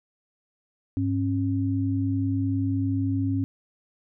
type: tone pair together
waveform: sine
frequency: 101.7 / 271.9 Hz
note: G#2 / C#4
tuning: -36 / -33 cents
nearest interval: octave + perfect fourth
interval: 1703 cents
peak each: -25 dBFS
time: 0.97-3.44 s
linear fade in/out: 0 ms
effects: none